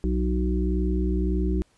harmonic tone, 61.74 Hz, B1, in tune, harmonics 1 / 3 / 5 / 6, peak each -23 / -28 / -30 / -31 dBFS, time 0.04-1.62 s, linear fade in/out 0 ms, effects pink hiss -64 dBFS RMS until 1.77 s + resampled to 24000 Hz

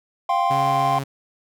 triangle chord, F suspended second, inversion none, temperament equal, 698.5 / 784 / 1046.5 Hz, F5 / G5 / C6, 0 / 0 / 0 cents, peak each -20 dBFS, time 0.29-0.99 s, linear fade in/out 5 ms
sawtooth tone, 137.3 Hz, C#3, 16 cents flat, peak -22 dBFS, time 0.5-1.04 s, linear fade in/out 10 ms
effects none

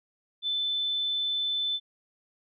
sine tone, 3520 Hz, A7, in tune, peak -26 dBFS, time 0.42-1.8 s, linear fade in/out 50 ms, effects none

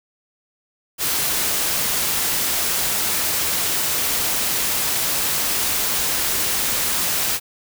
white noise, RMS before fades -21 dBFS, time 0.98-7.4 s, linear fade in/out 50 ms, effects none

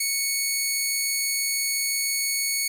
10% pulse tone, 2217 Hz, C#7, in tune, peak -14 dBFS, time 0-2.68 s, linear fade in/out 5 ms, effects none

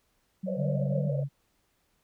sine tone with tremolo, 188.6 Hz, F#3, 33 cents sharp, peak -29 dBFS, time 0.43-1.09 s, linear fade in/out 10 ms, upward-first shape triangle, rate 13 Hz, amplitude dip 60%
white band-pass noise, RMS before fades -35 dBFS, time 0.46-1.24 s, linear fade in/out 20 ms, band 510 to 590 Hz, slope 96 dB/octave
sine tone with vibrato, 142.4 Hz, C#3, 47 cents sharp, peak -27 dBFS, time 0.56-1.29 s, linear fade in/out 50 ms, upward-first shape square, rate 2.7 Hz, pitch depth 35 cents each way
effects pink hiss -72 dBFS RMS until 2.03 s

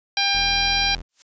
harmonic tone, 798 Hz, G5, 31 cents sharp, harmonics 1 / 2 / 3 / 4 / 5 / 6 / 7, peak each -26 / -28 / -24 / -27 / -24 / -26 / -28 dBFS, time 0.17-0.95 s, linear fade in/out 2 ms
40% pulse tone, 42.11 Hz, E1, 38 cents sharp, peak -30 dBFS, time 0.34-1.02 s, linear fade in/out 10 ms
blue noise with exponential growth, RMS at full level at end -40 dBFS, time 1.09-1.22 s, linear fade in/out 0 ms, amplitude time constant 27 ms
effects resampled to 16000 Hz

